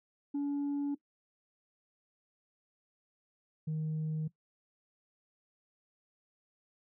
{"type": "tone pair in turn", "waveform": "sine", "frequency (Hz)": [285.1, 156.08], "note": ["C#4", "D#3"], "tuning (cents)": [49, 6], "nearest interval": "minor seventh", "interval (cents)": 1043, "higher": "first", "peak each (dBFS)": [-28, -30], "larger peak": "first", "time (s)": [[0.34, 0.95], [3.67, 4.28]], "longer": "neither", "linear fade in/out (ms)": 10, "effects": ["noise-tail reverb RT60 0.1 s tail -19 dB re dry", "tanh soft clip ceiling -30 dBFS"]}